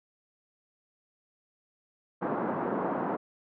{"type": "band-pass noise", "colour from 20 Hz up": "pink", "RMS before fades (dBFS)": -31, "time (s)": [2.21, 3.17], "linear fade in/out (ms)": 20, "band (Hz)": [190, 1200], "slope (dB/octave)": 24, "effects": []}